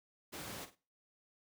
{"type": "noise with echo", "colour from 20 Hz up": "pink", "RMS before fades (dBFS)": -45, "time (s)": [0.32, 0.66], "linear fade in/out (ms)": 20, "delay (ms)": 49, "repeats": 2, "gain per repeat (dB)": -12, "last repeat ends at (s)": 0.758, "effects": ["noise-tail reverb RT60 0.4 s tail -23 dB re dry", "high-pass 100 Hz 12 dB/octave"]}